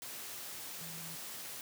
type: tone in noise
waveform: sine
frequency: 164.81 Hz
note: E3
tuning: in tune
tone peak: -49 dBFS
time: 0.81-1.15 s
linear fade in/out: 0 ms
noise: white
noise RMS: -45 dBFS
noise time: 0.02-1.61 s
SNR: -7 dB
effects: high-pass 100 Hz 12 dB/octave